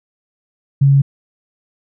sine tone, 138.59 Hz, C#3, in tune, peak -7 dBFS, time 0.81-1.02 s, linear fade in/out 10 ms, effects none

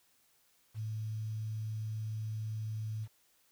sine tone with quantisation, 109.1 Hz, A2, 14 cents flat, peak -35 dBFS, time 0.74-3.08 s, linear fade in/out 50 ms, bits 10, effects white hiss -70 dBFS RMS until 3.51 s

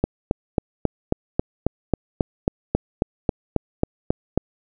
click train, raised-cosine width 2 ms, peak -4 dBFS, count 17, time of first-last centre 0.04-4.376 s, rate 3.69 Hz, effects none

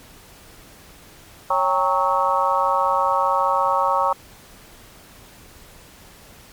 harmonic tone with a mistuned harmonic, 185 Hz, F#3, in tune, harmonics 3 / 4 / 5 / 6 / 7, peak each -24 / -24 / -21 / -21 / -25 dBFS, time 1.5-4.13 s, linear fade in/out 5 ms, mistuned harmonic 4, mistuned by +110 cents, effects pink hiss -46 dBFS RMS until 6.52 s + MP3 96 kbps

